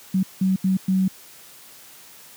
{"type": "tone bursts at uneven times", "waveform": "sine", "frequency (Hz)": 189, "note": "F#3", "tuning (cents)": 37, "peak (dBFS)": -16, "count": 4, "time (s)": [[0.14, 0.23], [0.41, 0.56], [0.64, 0.77], [0.88, 1.08]], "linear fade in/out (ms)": 5, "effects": ["white hiss -46 dBFS RMS until 2.36 s", "high-pass 100 Hz 12 dB/octave"]}